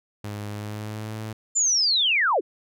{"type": "tone with pitch glide", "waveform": "sawtooth", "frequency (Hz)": [103.83, 109.31], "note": ["G#2", "A2"], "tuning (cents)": [0, -11], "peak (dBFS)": -27, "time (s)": [0.24, 1.33], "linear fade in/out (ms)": 5, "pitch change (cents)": 89, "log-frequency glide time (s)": [0.5, 1.17]}
{"type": "linear sweep", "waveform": "sine", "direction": "down", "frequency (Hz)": [7280, 283.4], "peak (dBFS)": -18, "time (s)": [1.55, 2.41], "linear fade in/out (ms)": 20}
{"effects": []}